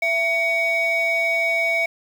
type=tone pair together; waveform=sine; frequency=668 / 2247 Hz; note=E5 / C#7; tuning=+23 / +23 cents; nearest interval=octave + major sixth; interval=2100 cents; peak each=-21 / -17 dBFS; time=0.02-1.86 s; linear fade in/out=5 ms; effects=tanh soft clip ceiling -15 dBFS + 7-bit